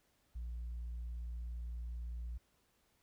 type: tone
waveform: sine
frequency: 58.8 Hz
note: A#1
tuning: 16 cents sharp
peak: -38 dBFS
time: 0.35-2.38 s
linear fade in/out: 10 ms
effects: tanh soft clip ceiling -38 dBFS + pink hiss -75 dBFS RMS until 3.02 s